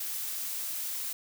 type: noise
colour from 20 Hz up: blue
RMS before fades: -35 dBFS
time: 0-1.13 s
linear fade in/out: 5 ms
effects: none